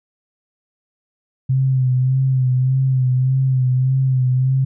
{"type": "tone with vibrato", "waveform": "sine", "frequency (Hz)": 130, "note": "C3", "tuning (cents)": -11, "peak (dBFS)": -13, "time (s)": [1.49, 4.65], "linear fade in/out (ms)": 10, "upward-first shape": "sine", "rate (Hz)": 1.7, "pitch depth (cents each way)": 41, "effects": []}